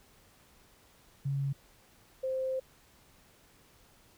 sine tone pair in turn, 138.59 / 523.2 Hz, C#3 / C5, 0 / 0 cents, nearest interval octave + major seventh, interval 2300 cents, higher second, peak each -29 / -30 dBFS, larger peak first, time 1.25-1.53 / 2.23-2.6 s, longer second, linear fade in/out 10 ms, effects pink hiss -62 dBFS RMS until 4.17 s

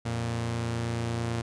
sawtooth tone pair together, 87.31 / 116.54 Hz, F2 / A#2, 0 / 0 cents, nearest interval perfect fourth, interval 500 cents, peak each -33 / -25 dBFS, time 0.05-1.42 s, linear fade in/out 10 ms, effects resampled to 22050 Hz

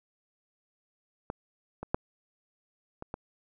clicks, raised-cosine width 1 ms, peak -19 / -23 / -11 / -25 / -21 dBFS, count 5, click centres 1.301 / 1.83 / 1.945 / 3.024 / 3.141 s, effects none

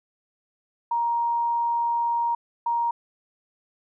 sine tone bursts at uneven times, 939 Hz, A#5, 12 cents sharp, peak -21 dBFS, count 2, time 0.91-2.35 / 2.66-2.91 s, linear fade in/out 5 ms, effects none

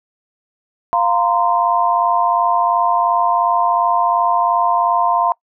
sine chord, F suspended fourth, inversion none, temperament equal with one note detuned, 698.5 / 932.3 / 1035.1 Hz, F5 / Bb5 / C6, 0 / 0 / -19 cents, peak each -17 dBFS, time 0.93-5.32 s, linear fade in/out 0 ms, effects noise-tail reverb RT60 0.1 s tail -23 dB re dry

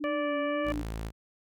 sine tone with vibrato, 293.7 Hz, D4, in tune, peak -32 dBFS, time 0-0.83 s, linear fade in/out 20 ms, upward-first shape triangle, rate 1.9 Hz, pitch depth 63 cents each way
harmonic tone, 583 Hz, D5, 13 cents flat, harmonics 1 / 2 / 3 / 4 / 5, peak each -30 / -36 / -39 / -41 / -46 dBFS, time 0.04-0.72 s, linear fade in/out 0 ms
sawtooth tone, 55 Hz, A1, in tune, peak -30 dBFS, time 0.64-1.12 s, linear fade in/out 50 ms
effects none

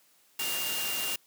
sine tone in noise, 2800 Hz, F7, 4 cents sharp, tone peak -34 dBFS, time 0.39-1.16 s, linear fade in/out 5 ms, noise white, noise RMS -33 dBFS, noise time 0.39-1.16 s, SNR -4 dB, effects white hiss -64 dBFS RMS until 1.26 s + high-pass 150 Hz 12 dB/octave

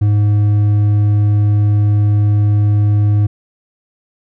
triangle tone with hard clipping, 103.83 Hz, G#2, in tune, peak -10 dBFS, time 0.01-3.27 s, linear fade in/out 10 ms, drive 7 dB, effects none

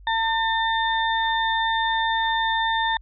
harmonic tone, 901 Hz, A5, 41 cents sharp, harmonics 1 / 2 / 4, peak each -22 / -25 / -28 dBFS, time 0.07-2.97 s, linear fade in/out 2 ms, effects added 48 Hz sine -43 dBFS peak until 3.01 s

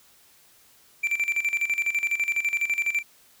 triangle tone with tremolo, 2349 Hz, D7, in tune, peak -19 dBFS, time 1.03-3.03 s, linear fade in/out 10 ms, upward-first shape square, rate 12 Hz, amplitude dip 75%, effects white hiss -57 dBFS RMS until 3.4 s

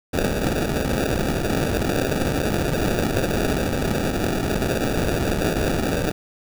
violet noise with sample-and-hold, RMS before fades -22 dBFS, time 0.13-6.12 s, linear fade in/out 10 ms, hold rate 1050 Hz, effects none

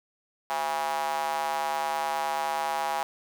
square tone with high-pass filter, 74.6 Hz, D2, 28 cents sharp, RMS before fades -29 dBFS, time 0.5-3.03 s, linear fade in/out 0 ms, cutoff 830 Hz, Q 4.7, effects none

